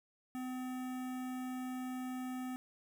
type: tone with notch filter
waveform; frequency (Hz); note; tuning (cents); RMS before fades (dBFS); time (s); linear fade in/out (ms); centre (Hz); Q
square; 254.8; C4; -46; -41; 0.35-2.56; 0; 4400; 0.87
effects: none